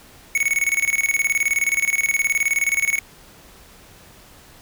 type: tone with tremolo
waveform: square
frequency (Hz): 2217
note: C#7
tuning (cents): 0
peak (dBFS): -16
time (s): 0.35-2.99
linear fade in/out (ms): 2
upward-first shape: square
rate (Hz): 19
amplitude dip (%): 80
effects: pink hiss -47 dBFS RMS until 4.61 s